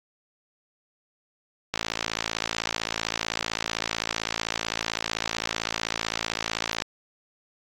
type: click train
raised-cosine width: 0.2 ms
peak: -8 dBFS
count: 284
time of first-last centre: 1.74-6.821 s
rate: 55.7 Hz
effects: AAC 48 kbps